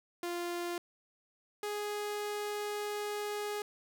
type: tone pair in turn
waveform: sawtooth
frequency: 348 / 415.6 Hz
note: F4 / G#4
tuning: -6 / +1 cents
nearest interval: minor third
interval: 307 cents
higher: second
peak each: -31 / -31 dBFS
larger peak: neither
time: 0.23-0.78 / 1.63-3.62 s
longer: second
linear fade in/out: 2 ms
effects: none